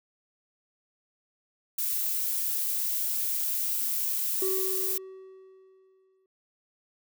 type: noise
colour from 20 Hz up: violet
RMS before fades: -29 dBFS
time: 1.78-4.98 s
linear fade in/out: 5 ms
type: tone with exponential decay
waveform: triangle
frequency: 379.6 Hz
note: F#4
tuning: 44 cents sharp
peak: -25 dBFS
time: 4.42-6.26 s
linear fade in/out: 2 ms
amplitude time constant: 400 ms
effects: none